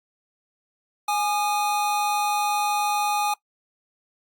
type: tone pair together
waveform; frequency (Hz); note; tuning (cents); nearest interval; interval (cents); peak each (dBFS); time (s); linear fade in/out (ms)
square; 830.6 / 1218; G#5 / D#6; 0 / -37; perfect fifth; 663; -23 / -29; 1.08-3.34; 5
effects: noise-tail reverb RT60 0.1 s tail -21 dB re dry + Opus 48 kbps